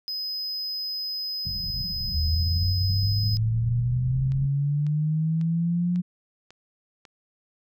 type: tone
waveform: triangle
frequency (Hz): 5040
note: D#8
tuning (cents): +21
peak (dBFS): -27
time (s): 0.08-3.37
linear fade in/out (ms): 0
type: low-pass noise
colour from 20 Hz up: pink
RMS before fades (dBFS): -34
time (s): 1.45-4.46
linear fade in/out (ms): 5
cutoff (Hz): 200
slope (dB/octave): 96
type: linear sweep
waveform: sine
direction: up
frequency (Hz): 75.5 to 179.5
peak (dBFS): -21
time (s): 2.13-6.02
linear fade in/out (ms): 20
type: click train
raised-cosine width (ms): 0.2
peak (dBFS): -30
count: 6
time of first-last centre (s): 4.32-7.052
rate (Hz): 1.83
effects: none